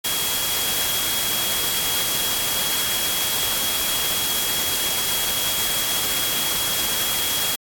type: tone in noise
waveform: sine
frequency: 3300 Hz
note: G#7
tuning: 12 cents flat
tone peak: -27 dBFS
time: 0.04-7.56 s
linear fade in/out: 10 ms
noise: white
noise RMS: -23 dBFS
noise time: 0.04-7.56 s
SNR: -7 dB
effects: AAC 64 kbps